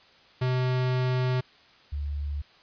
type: tone pair in turn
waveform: square / sine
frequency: 127.4 / 72.37 Hz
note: C3 / D2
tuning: -46 / -25 cents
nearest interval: minor seventh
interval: 979 cents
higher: first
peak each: -24 / -28 dBFS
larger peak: first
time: 0.41-1.41 / 1.92-2.42 s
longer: first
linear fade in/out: 10 ms
effects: white hiss -56 dBFS RMS until 2.62 s + resampled to 11025 Hz